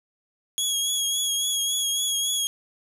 20% pulse tone with vibrato, 3322 Hz, G#7, in tune, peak -17 dBFS, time 0.58-2.47 s, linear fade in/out 0 ms, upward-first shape triangle, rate 3.6 Hz, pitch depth 35 cents each way, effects none

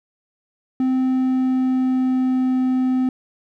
triangle tone with pitch glide, 259 to 256.9 Hz, C4 to C4, -17 to -32 cents, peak -14 dBFS, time 0.8-3.09 s, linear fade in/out 2 ms, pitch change -15 cents, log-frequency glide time 1-2.56 s, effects none

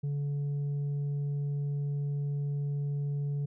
sine tone with tanh clipping, 143.3 Hz, D3, 42 cents flat, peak -30 dBFS, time 0.03-3.46 s, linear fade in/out 10 ms, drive 3 dB, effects none

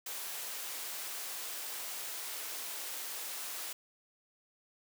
white high-pass noise, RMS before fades -41 dBFS, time 0.06-3.73 s, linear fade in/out 5 ms, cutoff 420 Hz, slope 12 dB/octave, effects none

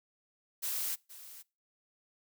blue noise with echo, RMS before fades -35 dBFS, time 0.62-0.96 s, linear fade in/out 20 ms, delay 470 ms, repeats 1, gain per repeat -15 dB, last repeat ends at 1.43 s, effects noise-tail reverb RT60 0.3 s tail -24 dB re dry

